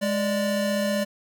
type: tone pair together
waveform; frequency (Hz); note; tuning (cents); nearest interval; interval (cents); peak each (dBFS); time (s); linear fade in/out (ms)
square; 207.6 / 587.3; G#3 / D5; 0 / 0; octave + tritone; 1800; -26; 0.01-1.05; 20
effects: none